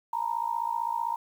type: tone with amplitude modulation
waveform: sine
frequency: 932.3 Hz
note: A#5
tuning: in tune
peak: -23 dBFS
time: 0.13-1.16 s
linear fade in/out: 5 ms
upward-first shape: sine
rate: 55.6 Hz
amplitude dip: 90%
effects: 9-bit